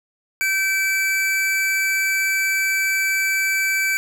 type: tone pair together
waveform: square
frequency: 1545.5 / 2312 Hz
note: G6 / D7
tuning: -25 / -28 cents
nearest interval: perfect fifth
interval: 697 cents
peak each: -24 / -20 dBFS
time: 0.41-3.97 s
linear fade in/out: 0 ms
effects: none